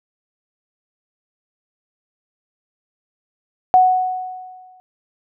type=tone with exponential decay; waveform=sine; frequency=740 Hz; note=F#5; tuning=in tune; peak=-6 dBFS; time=3.74-4.8 s; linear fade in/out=0 ms; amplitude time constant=230 ms; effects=none